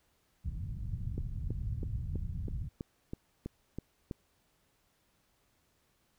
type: low-pass noise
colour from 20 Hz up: white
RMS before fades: -37 dBFS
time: 0.44-2.69 s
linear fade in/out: 20 ms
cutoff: 120 Hz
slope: 24 dB/octave
type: click train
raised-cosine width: 3 ms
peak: -25 dBFS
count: 10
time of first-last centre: 1.18-4.112 s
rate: 3.07 Hz
effects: pink hiss -73 dBFS RMS until 6.18 s